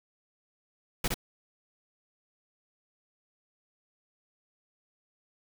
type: noise with echo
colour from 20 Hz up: pink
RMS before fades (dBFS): -28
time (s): 1.04-1.08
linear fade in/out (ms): 5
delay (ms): 63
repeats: 1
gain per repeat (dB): -3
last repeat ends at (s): 1.143
effects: none